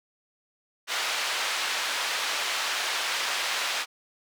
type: band-pass noise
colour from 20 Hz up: white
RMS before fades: -29 dBFS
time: 0.87-3.86 s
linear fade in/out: 50 ms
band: 740 to 3900 Hz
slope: 12 dB/octave
effects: none